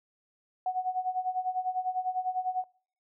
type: tone with tremolo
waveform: sine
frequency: 740 Hz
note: F#5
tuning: in tune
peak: -25 dBFS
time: 0.66-2.64 s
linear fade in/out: 2 ms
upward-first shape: sine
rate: 10 Hz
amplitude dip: 80%
effects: noise-tail reverb RT60 0.5 s tail -24 dB re dry